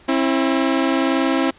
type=tone pair together; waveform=sawtooth; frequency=268 / 329.6 Hz; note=C4 / E4; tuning=+42 / 0 cents; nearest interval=major third; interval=358 cents; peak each=-14 / -16 dBFS; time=0.08-1.51 s; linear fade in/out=10 ms; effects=pink hiss -49 dBFS RMS until 1.58 s + resampled to 8000 Hz